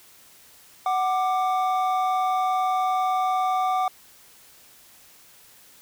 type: tone pair together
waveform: triangle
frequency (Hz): 745 / 1182.6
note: F#5 / D6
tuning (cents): +12 / +12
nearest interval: minor sixth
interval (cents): 800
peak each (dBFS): -20 / -24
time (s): 0.86-3.88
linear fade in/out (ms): 2
effects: white hiss -52 dBFS RMS until 5.81 s